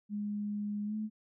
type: tone with pitch glide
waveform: sine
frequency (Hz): 207 to 215.2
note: G#3 to A3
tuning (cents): -5 to -38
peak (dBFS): -33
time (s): 0.09-1.1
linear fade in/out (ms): 50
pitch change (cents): +67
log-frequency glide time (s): 0.85-0.95
effects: none